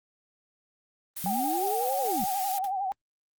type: noise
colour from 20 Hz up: blue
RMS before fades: -35 dBFS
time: 1.16-2.59 s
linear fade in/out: 10 ms
type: linear two-way sweep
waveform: sine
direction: up then down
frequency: 171.5 to 568 to 184.9 Hz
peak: -30 dBFS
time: 1.24-2.24 s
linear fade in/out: 0 ms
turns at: 1.99 s
type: tone with vibrato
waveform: sine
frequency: 775 Hz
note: G5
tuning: 20 cents flat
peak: -27 dBFS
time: 1.26-2.92 s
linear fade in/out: 0 ms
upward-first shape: sine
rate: 11 Hz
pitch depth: 77 cents each way
type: noise with exponential decay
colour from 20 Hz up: white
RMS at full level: -39 dBFS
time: 2.64-2.73 s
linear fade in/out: 0 ms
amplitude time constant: 19 ms
effects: Opus 24 kbps